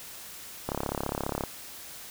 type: click train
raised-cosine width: 1 ms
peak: -15 dBFS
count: 27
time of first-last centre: 0.69-1.437 s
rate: 34.8 Hz
effects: white hiss -44 dBFS RMS until 2.1 s